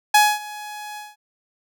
sawtooth tone with ADSR envelope, 840 Hz, G#5, 19 cents sharp, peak -6 dBFS, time 0.14-1.16 s, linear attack 7 ms, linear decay 240 ms, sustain -22 dB, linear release 190 ms, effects none

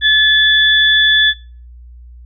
sine tone pair together, 1726 / 3452 Hz, A6 / A7, -34 / -34 cents, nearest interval octave, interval 1200 cents, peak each -10 dBFS, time 0.01-1.34 s, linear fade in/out 50 ms, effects noise-tail reverb RT60 0.4 s tail -20 dB re dry + added 60 Hz sine -34 dBFS peak until 2.25 s

